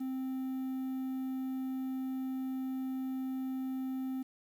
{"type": "tone with quantisation", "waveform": "triangle", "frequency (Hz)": 261.6, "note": "C4", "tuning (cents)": 0, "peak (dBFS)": -32, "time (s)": [0, 4.23], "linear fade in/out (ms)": 10, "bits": 10, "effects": []}